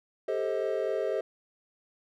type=chord; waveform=triangle; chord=A half-diminished seventh; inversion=third; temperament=just; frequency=396 / 440 / 528 / 633.6 Hz; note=G4 / A4 / C5 / Eb5; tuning=+18 / 0 / +16 / +31 cents; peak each=-31 dBFS; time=0.28-1.21 s; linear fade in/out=5 ms; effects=none